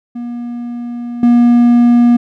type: tone with level steps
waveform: triangle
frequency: 239.4 Hz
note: A#3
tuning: 46 cents sharp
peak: -18 / -3 dBFS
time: 0.15-2.17 s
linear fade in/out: 10 ms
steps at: 1.23 s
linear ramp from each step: 2 ms
effects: none